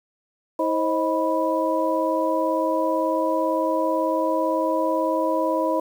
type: tone cluster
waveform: sine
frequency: 321.7 / 529 / 627 / 984 Hz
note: E4 / C5 / D#5 / B5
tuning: -42 / +19 / +13 / -7 cents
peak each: -25 dBFS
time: 0.59-5.8 s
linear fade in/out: 5 ms
effects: 8-bit